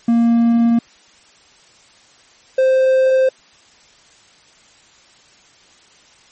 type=tone pair in turn; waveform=triangle; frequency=233.1 / 523.3 Hz; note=A#3 / C5; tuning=0 / 0 cents; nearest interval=octave + major second; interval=1400 cents; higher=second; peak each=-8 dBFS; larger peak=neither; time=0.08-0.79 / 2.58-3.29 s; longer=neither; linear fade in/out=5 ms; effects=white hiss -49 dBFS RMS until 6.31 s + MP3 32 kbps